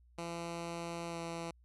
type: tone with pitch glide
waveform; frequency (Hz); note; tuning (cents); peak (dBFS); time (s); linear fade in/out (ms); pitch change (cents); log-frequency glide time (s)
10% pulse; 169.4 to 167.55; E3 to E3; +48 to +29; -31; 0.18-1.51; 5; -19; 1.09-1.18
effects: added 60 Hz sine -61 dBFS peak until 1.64 s + resampled to 24000 Hz